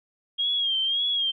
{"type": "tone with vibrato", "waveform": "sine", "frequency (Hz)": 3241, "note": "G#7", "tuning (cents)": -43, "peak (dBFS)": -22, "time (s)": [0.38, 1.32], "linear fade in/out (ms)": 20, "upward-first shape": "sine", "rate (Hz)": 1.8, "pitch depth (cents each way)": 70, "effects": []}